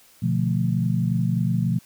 sine chord, B half-diminished seventh, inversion none, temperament equal, 123.47 / 146.83 / 174.61 / 220 Hz, B2 / D3 / F3 / A3, 0 / 0 / 0 / 0 cents, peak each -23 / -29 / -23 / -28 dBFS, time 0.22-1.79 s, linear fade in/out 10 ms, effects white hiss -54 dBFS RMS until 1.85 s

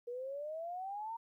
sine exponential sweep, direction up, 472.9 to 932.3 Hz, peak -39 dBFS, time 0.07-1.17 s, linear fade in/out 10 ms, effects 13-bit

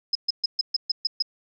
sine tone bursts, 5090 Hz, D#8, 39 cents sharp, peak -19 dBFS, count 8, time 0.13-1.224 s, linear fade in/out 5 ms, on 23 ms, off 130 ms, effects none

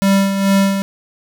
square tone with tremolo, 196 Hz, G3, in tune, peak -10 dBFS, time 0.02-0.82 s, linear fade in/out 0 ms, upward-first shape sine, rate 2.3 Hz, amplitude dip 55%, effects none

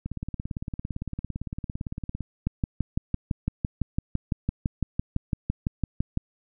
two click trains, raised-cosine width 5 ms, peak -19 / -12 dBFS, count 39 / 23, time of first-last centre 0.06-2.207 / 2.47-6.174 s, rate 17.7 / 5.94 Hz, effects none

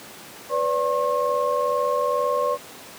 sine tone cluster, 497.8 / 580 / 1078 Hz, B4 / D5 / C#6, +14 / -22 / -49 cents, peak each -24 dBFS, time 0.49-2.58 s, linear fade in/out 50 ms, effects pink hiss -41 dBFS RMS until 2.98 s + high-pass 200 Hz 12 dB/octave

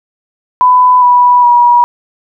sine tone with pitch steps, 1000 / 981.7 / 963.7 Hz, B5 / B5 / B5, +21 / -11 / -43 cents, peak -3 dBFS, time 0.61-1.84 s, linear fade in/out 0 ms, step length 410 ms, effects none

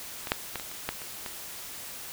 clicks, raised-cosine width 0.3 ms, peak -19 / -7 / -16 / -22 / -26 / -12 / -24 / -19 dBFS, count 8, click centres 0.272 / 0.319 / 0.557 / 0.598 / 0.715 / 0.89 / 1.018 / 1.262 s, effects white hiss -41 dBFS RMS until 2.12 s

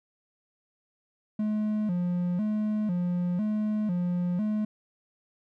triangle tone with vibrato, 194.2 Hz, G3, 16 cents flat, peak -23 dBFS, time 1.39-4.65 s, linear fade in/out 5 ms, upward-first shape square, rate 1 Hz, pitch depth 160 cents each way, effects none

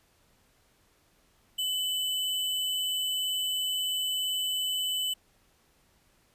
sine tone with sample-and-hold, 3006 Hz, F#7, 27 cents sharp, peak -27 dBFS, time 1.58-5.14 s, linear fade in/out 10 ms, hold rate 11025 Hz, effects pink hiss -66 dBFS RMS until 6.34 s + resampled to 32000 Hz

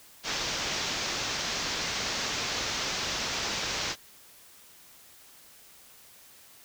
white low-pass noise, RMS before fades -32 dBFS, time 0.23-3.96 s, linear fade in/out 50 ms, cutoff 6400 Hz, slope 48 dB/octave, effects white hiss -54 dBFS RMS until 6.64 s

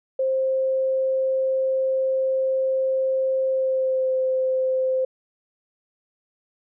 sine tone with pitch glide, 527 to 520 Hz, C5 to C5, +12 to -11 cents, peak -19 dBFS, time 0.19-5.05 s, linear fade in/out 5 ms, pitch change -23 cents, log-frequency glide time 3.49-4.12 s, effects none

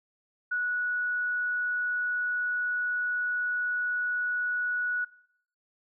sine tone, 1468 Hz, F#6, 14 cents flat, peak -26 dBFS, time 0.51-5.05 s, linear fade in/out 10 ms, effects noise-tail reverb RT60 0.7 s tail -20 dB re dry

